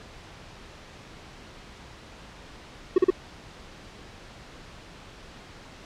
triangle tone bursts, 370 Hz, F#4, in tune, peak -12 dBFS, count 3, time 2.96-3.104 s, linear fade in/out 5 ms, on 22 ms, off 39 ms, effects pink hiss -46 dBFS RMS until 5.85 s + low-pass 5000 Hz 12 dB/octave

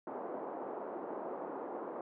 pink band-pass noise, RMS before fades -42 dBFS, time 0.07-2.01 s, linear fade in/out 2 ms, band 300 to 1000 Hz, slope 24 dB/octave, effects none

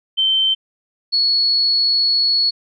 sine tone pair in turn, 3102 / 4377 Hz, G7 / C#8, -19 / -23 cents, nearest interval tritone, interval 596 cents, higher second, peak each -13 dBFS, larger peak neither, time 0.17-0.55 / 1.12-2.51 s, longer second, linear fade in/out 20 ms, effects none

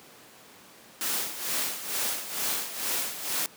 white noise with tremolo, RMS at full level -28 dBFS, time 1.01-3.46 s, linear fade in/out 0 ms, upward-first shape sine, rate 2.2 Hz, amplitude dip 70%, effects pink hiss -51 dBFS RMS until 3.56 s + high-pass 200 Hz 12 dB/octave

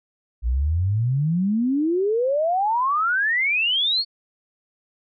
sine exponential sweep, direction up, 55.9 to 4485 Hz, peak -18 dBFS, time 0.42-4.05 s, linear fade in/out 50 ms, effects none

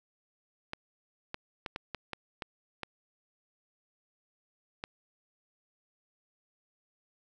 clicks, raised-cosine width 0.3 ms, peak -20 dBFS, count 9, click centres 0.734 / 1.344 / 1.662 / 1.761 / 1.947 / 2.133 / 2.422 / 2.833 / 4.839 s, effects none

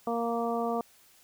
harmonic tone, 233.1 Hz, A#3, in tune, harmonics 1 / 2 / 3 / 4 / 5, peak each -33 / -32 / -32 / -39 / -37 dBFS, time 0.07-0.81 s, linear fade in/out 2 ms, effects white hiss -60 dBFS RMS until 1.23 s

